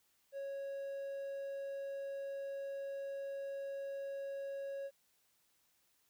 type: tone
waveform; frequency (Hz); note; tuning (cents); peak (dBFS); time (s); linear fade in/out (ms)
triangle; 552; C#5; -7; -38; 0.32-4.91; 50
effects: white hiss -75 dBFS RMS until 6.09 s